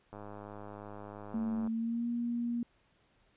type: click train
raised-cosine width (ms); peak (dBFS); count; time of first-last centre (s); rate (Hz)
1; -32; 160; 0.13-1.674; 103
type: tone with pitch glide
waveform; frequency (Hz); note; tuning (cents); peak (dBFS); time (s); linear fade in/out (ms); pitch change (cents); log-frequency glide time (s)
sine; 224 to 237.3; A3 to A#3; +31 to +31; -31; 1.34-2.63; 2; +100; 1.68-2.07
effects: pink hiss -70 dBFS RMS until 3.36 s + resampled to 8000 Hz